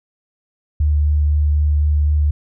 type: tone with vibrato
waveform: sine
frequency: 74.4 Hz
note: D2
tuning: 23 cents sharp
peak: -12 dBFS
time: 0.8-2.31 s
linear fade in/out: 5 ms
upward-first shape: sine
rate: 3.9 Hz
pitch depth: 11 cents each way
effects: none